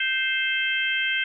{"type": "harmonic tone with a mistuned harmonic", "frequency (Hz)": 525, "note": "C5", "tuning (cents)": 6, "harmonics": [3, 4, 5, 6], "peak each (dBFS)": [-26, -27, -28, -29], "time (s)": [0, 1.24], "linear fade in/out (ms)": 5, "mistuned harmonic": 3, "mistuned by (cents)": -16, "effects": []}